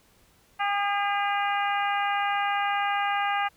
harmonic tone with a mistuned harmonic, 403.9 Hz, G#4, 48 cents flat, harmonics 2 / 3 / 4 / 5 / 6 / 7, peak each -26 / -30 / -32 / -34 / -36 / -37 dBFS, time 0.59-3.49 s, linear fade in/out 20 ms, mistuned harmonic 3, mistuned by +16 cents, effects pink hiss -61 dBFS RMS until 3.56 s

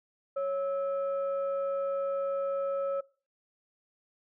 sine tone pair together, 552.1 / 1303 Hz, C#5 / E6, -7 / -20 cents, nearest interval octave + minor third, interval 1487 cents, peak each -28 / -38 dBFS, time 0.36-3.01 s, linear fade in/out 10 ms, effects noise-tail reverb RT60 0.4 s tail -22 dB re dry + tanh soft clip ceiling -22 dBFS

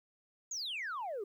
sine exponential sweep, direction down, 6950 to 379 Hz, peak -35 dBFS, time 0.51-1.24 s, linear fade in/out 5 ms, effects tanh soft clip ceiling -34 dBFS + 12-bit

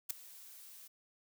blue noise with ADSR envelope, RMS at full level -33 dBFS, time 0.09-0.88 s, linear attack 15 ms, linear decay 6 ms, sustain -21 dB, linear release 11 ms, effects none

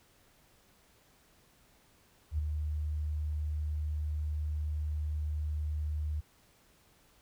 sine tone with ADSR envelope, 75.8 Hz, D#2, 45 cents flat, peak -26 dBFS, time 2.31-6.21 s, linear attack 77 ms, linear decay 7 ms, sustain -5 dB, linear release 15 ms, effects pink hiss -65 dBFS RMS until 7.21 s

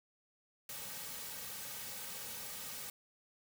white noise with comb filter, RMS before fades -45 dBFS, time 0.69-2.9 s, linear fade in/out 2 ms, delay 2.9 ms, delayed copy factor -0.7, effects none

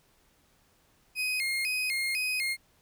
35% pulse tone with vibrato, 2314 Hz, D7, 26 cents flat, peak -26 dBFS, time 1.15-2.57 s, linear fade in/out 50 ms, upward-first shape square, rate 2 Hz, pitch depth 140 cents each way, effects pink hiss -66 dBFS RMS until 2.81 s

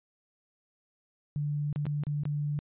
sine tone with dropouts, 146.83 Hz, D3, in tune, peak -28 dBFS, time 1.36-2.59 s, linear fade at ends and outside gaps 0 ms, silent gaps 1.728-1.76 / 1.855-1.866 / 2.036-2.068 / 2.235-2.254 s, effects resampled to 8000 Hz

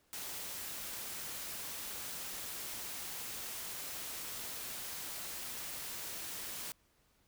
white noise, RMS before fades -43 dBFS, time 0.13-6.72 s, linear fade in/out 0 ms, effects pink hiss -72 dBFS RMS until 7.27 s

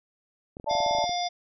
clicks, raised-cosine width 2 ms, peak -28 dBFS, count 12, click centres 0.569 / 0.599 / 0.643 / 0.712 / 0.752 / 0.804 / 0.863 / 0.91 / 0.95 / 0.986 / 1.041 / 1.094 s
sine chord, D suspended second, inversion none, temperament equal, 587.3 / 659.3 / 880 Hz, D5 / E5 / A5, 0 / 0 / 0 cents, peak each -29 / -32 / -27 dBFS, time 0.66-1.06 s, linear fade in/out 20 ms
harmonic tone, 707 Hz, F5, 21 cents sharp, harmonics 1 / 3 / 5 / 7 / 8, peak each -27 / -39 / -34 / -36 / -40 dBFS, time 0.69-1.29 s, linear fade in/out 20 ms
effects none

